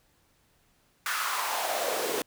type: noise with high-pass filter sweep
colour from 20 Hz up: pink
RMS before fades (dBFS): -30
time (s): 1.06-2.22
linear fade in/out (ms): 2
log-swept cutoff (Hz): 1500 to 370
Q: 3.5
effects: pink hiss -67 dBFS RMS until 2.26 s